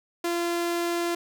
sawtooth tone, 343.4 Hz, F4, 29 cents flat, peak -21 dBFS, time 0.24-1.15 s, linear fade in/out 5 ms, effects none

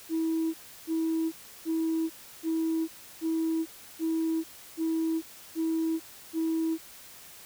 sine tone bursts, 324 Hz, E4, 30 cents flat, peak -24 dBFS, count 9, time 0.09-6.78 s, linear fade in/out 50 ms, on 450 ms, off 330 ms, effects tanh soft clip ceiling -22 dBFS + white hiss -49 dBFS RMS until 7.45 s

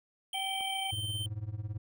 square tone with pitch glide, 3136 to 3105 Hz, G7 to G7, 0 to -17 cents, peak -36 dBFS, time 0.33-1.26 s, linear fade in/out 2 ms, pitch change -17 cents, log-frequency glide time 0.6-1.06 s
harmonic tone, 773 Hz, G5, 24 cents flat, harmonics 1 / 3 / 4, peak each -36 / -41 / -42 dBFS, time 0.34-0.91 s, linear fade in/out 5 ms
click, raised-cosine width 1 ms, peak -36 dBFS, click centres 0.609 s
triangle tone with tremolo, 105.8 Hz, G#2, 33 cents sharp, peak -29 dBFS, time 0.92-1.78 s, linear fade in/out 10 ms, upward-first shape triangle, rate 18 Hz, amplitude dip 95%
effects none

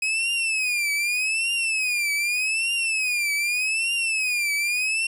40% pulse tone with vibrato, 2528 Hz, D#7, 27 cents sharp, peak -21 dBFS, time 0.02-5.07 s, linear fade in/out 5 ms, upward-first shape triangle, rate 0.83 Hz, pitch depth 180 cents each way, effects resampled to 32000 Hz + 9-bit

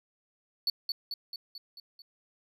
triangle tone with echo, 4458 Hz, C#8, 9 cents sharp, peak -24 dBFS, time 0.67-0.7 s, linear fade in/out 2 ms, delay 220 ms, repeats 6, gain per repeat -4 dB, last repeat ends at 2.02 s, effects none

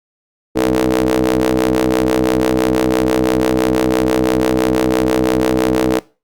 sawtooth ring-modulated tone, 63 Hz, B1, 35 cents sharp, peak -5 dBFS, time 0.55-6 s, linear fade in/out 20 ms, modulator 381 Hz, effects noise-tail reverb RT60 0.3 s tail -20 dB re dry + Opus 48 kbps

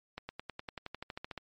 accelerating click train, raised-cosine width 0.3 ms, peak -24 dBFS, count 15, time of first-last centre 0.18-1.377 s, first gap 110 ms, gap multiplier 0.96, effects MP3 48 kbps

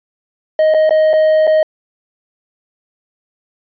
triangle tone with dropouts, 625 Hz, D#5, 8 cents sharp, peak -6 dBFS, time 0.59-1.63 s, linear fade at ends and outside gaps 2 ms, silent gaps 0.74-0.745 / 0.894-0.907 / 1.132-1.136 / 1.47-1.475 s, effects resampled to 11025 Hz

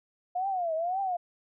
sine tone with vibrato, 707 Hz, F5, 21 cents sharp, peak -27 dBFS, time 0.35-1.17 s, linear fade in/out 10 ms, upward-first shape triangle, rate 1.9 Hz, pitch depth 210 cents each way, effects none

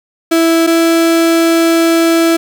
35% pulse tone pair in turn, 329.6 / 331.2 Hz, E4 / E4, 0 / +8 cents, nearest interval unison, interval 8 cents, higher second, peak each -6 dBFS, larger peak neither, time 0.31-0.67 / 0.67-2.37 s, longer second, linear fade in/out 10 ms, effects 8-bit

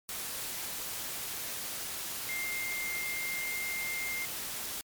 sine tone in noise, 2109 Hz, C7, 13 cents sharp, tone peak -34 dBFS, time 2.29-4.25 s, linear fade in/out 0 ms, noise white, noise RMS -38 dBFS, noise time 0.09-4.81 s, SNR +1 dB, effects MP3 96 kbps

